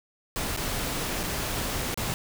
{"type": "noise with dropouts", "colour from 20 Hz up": "pink", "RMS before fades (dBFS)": -30, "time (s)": [0.36, 2.14], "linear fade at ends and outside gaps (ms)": 0, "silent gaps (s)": [[0.564, 0.573], [1.232, 1.236], [1.943, 1.975]], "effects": []}